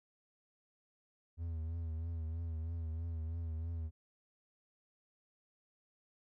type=tone with vibrato; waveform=triangle; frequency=81.8 Hz; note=E2; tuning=13 cents flat; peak=-35 dBFS; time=1.37-3.91 s; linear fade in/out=50 ms; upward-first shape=triangle; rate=3.1 Hz; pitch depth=63 cents each way; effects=none